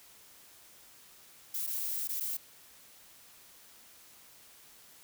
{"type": "noise with dropouts", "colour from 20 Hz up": "violet", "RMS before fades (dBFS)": -35, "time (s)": [1.54, 2.37], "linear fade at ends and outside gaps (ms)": 5, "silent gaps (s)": [[1.667, 1.673], [2.076, 2.09], [2.201, 2.206]], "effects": ["white hiss -57 dBFS RMS until 5.03 s"]}